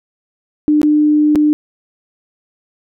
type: tone with dropouts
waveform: sine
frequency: 300.3 Hz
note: D4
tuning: 39 cents sharp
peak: -8 dBFS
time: 0.68-1.53 s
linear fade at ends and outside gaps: 0 ms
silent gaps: 0.816-0.831 / 1.351-1.357 s
effects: none